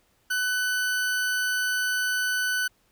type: tone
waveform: 40% pulse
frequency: 1500 Hz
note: F#6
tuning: 23 cents sharp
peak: -23 dBFS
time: 0.3-2.68 s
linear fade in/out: 10 ms
effects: pink hiss -66 dBFS RMS until 2.91 s